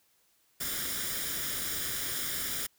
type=noise with comb filter; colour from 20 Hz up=white; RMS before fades=-34 dBFS; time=0.6-2.67 s; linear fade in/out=10 ms; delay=0.57 ms; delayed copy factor=+0.65; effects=white hiss -69 dBFS RMS until 2.78 s